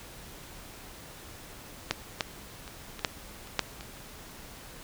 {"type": "clicks", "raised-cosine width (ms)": 0.2, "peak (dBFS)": [-8, -9, -25, -22, -7, -30, -6, -24], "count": 8, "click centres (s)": [1.91, 2.208, 2.678, 2.993, 3.048, 3.473, 3.593, 3.809], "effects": ["pink hiss -47 dBFS RMS until 4.83 s"]}